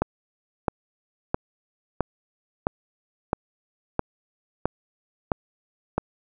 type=click train; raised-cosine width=1 ms; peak=-7 dBFS; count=10; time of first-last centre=0.02-5.98 s; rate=1.51 Hz; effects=none